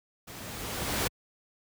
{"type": "noise with level ramp", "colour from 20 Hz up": "pink", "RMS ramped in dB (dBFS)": [-44, -27], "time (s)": [0.27, 1.08], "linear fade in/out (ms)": 10, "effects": ["high-pass 60 Hz 12 dB/octave"]}